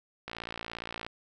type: click train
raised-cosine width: 0.3 ms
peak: -21 dBFS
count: 46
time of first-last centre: 0.28-1.065 s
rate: 57.3 Hz
effects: none